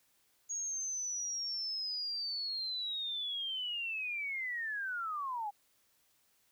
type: linear sweep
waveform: sine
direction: down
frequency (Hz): 6650 to 795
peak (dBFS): -35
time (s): 0.49-5.51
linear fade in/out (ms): 20
effects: white hiss -72 dBFS RMS until 6.51 s